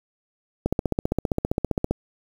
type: click train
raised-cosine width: 2 ms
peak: -8 dBFS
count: 20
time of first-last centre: 0.66-1.91 s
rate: 15.2 Hz
effects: 7-bit